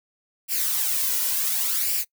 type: noise with flanger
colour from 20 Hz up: blue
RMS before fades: -24 dBFS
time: 0.48-2.05 s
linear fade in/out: 50 ms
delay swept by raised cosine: 0.39 to 2.09 ms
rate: 0.69 Hz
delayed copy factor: +0.6
effects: noise-tail reverb RT60 0.1 s tail -23 dB re dry